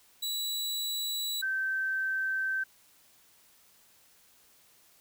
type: tone pair in turn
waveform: sawtooth / sine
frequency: 3928 / 1549.8 Hz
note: B7 / G6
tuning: -10 / -20 cents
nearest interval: octave + major third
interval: 1610 cents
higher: first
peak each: -28 dBFS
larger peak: neither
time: 0.22-1.42 / 1.42-2.64 s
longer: second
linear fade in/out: 10 ms
effects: white hiss -62 dBFS RMS until 5 s

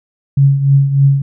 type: tone with tremolo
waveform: sine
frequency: 138.59 Hz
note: C#3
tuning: in tune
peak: -4 dBFS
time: 0.37-1.22 s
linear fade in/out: 5 ms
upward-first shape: triangle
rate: 3.3 Hz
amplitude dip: 70%
effects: none

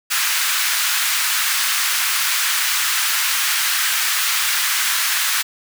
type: high-pass noise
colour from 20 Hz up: pink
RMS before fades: -19 dBFS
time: 0.1-5.43 s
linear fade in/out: 20 ms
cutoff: 1300 Hz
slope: 24 dB/octave
effects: none

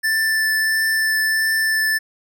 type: tone with vibrato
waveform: square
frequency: 1764 Hz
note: A6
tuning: 4 cents sharp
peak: -17 dBFS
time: 0.03-1.99 s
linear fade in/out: 20 ms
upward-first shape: triangle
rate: 1.5 Hz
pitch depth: 10 cents each way
effects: none

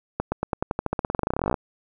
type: accelerating click train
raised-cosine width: 1 ms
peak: -9 dBFS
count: 28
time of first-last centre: 0.2-1.542 s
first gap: 120 ms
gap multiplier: 0.92
effects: none

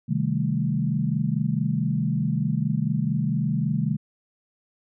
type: chord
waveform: sine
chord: A half-diminished seventh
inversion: first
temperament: equal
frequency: 130.81 / 155.56 / 196 / 220 Hz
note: C3 / Eb3 / G3 / A3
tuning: 0 / 0 / 0 / 0 cents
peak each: -27 / -25 / -28 / -28 dBFS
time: 0.08-3.97 s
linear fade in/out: 20 ms
effects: none

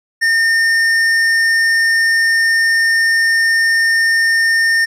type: tone with hard clipping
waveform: sine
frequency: 1819 Hz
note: A#6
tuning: 43 cents flat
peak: -12 dBFS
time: 0.21-4.86 s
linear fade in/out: 20 ms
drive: 9 dB
effects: none

